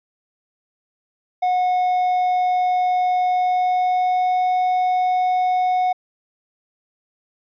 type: tone with pitch glide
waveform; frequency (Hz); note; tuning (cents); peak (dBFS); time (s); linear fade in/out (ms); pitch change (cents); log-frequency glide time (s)
triangle; 729 to 733.6; F#5 to F#5; -26 to -15; -14; 1.42-5.93; 10; +11; 3.25-4.45
effects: resampled to 11025 Hz